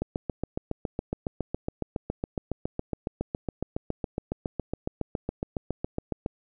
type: click train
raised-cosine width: 2 ms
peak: -15 dBFS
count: 46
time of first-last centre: 0.02-6.261 s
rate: 7.21 Hz
effects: none